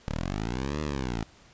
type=linear two-way sweep; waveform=10% pulse; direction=up then down; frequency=34.65 to 77.3 to 53 Hz; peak=-21 dBFS; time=0.08-1.23 s; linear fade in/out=0 ms; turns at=0.81 s; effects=pink hiss -56 dBFS RMS until 1.53 s + resampled to 16000 Hz